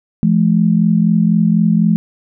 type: tone pair together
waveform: sine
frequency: 170.4 / 214.4 Hz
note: F3 / A3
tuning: -42 / -45 cents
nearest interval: major third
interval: 397 cents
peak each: -12 dBFS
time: 0.23-1.96 s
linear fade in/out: 0 ms
effects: none